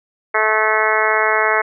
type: harmonic tone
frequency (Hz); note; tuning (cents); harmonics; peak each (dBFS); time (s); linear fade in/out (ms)
216.9; A3; -25; 2 / 3 / 4 / 5 / 6 / 7 / 8 / 9 / 10; -22 / -22 / -22 / -22 / -22 / -22 / -22 / -22 / -22; 0.34-1.62; 10
effects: none